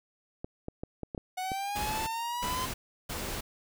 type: clicks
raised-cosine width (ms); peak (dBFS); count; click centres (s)
2; -23; 7; 0.445 / 0.684 / 0.835 / 1.033 / 1.148 / 1.178 / 1.518
type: linear sweep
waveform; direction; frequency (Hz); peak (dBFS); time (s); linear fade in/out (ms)
45% pulse; up; 733 to 1033; -32; 1.37-2.66; 10
type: noise bursts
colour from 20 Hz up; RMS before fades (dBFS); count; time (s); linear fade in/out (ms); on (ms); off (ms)
pink; -36; 3; 1.75-3.41; 10; 320; 350
effects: none